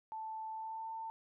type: tone with pitch glide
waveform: sine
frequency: 880 to 895.4 Hz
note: A5 to A5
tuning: 0 to +30 cents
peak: -40 dBFS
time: 0.12-1.1 s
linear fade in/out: 0 ms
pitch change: +30 cents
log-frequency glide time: 0.51-0.9 s
effects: none